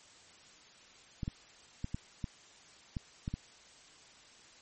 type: clicks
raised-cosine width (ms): 5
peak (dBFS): -23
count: 8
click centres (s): 1.232 / 1.279 / 1.844 / 1.945 / 2.242 / 2.968 / 3.279 / 3.34
effects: white hiss -58 dBFS RMS until 4.61 s + MP3 32 kbps